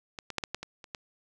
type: clicks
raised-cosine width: 0.2 ms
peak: -21 / -20 / -11 / -15 / -15 / -21 / -28 / -19 dBFS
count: 8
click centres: 0.188 / 0.303 / 0.383 / 0.438 / 0.546 / 0.63 / 0.842 / 0.948 s
effects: none